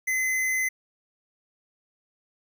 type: tone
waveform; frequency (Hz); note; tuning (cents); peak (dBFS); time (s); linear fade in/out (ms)
square; 2042; C7; -43; -24; 0.07-0.69; 10
effects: none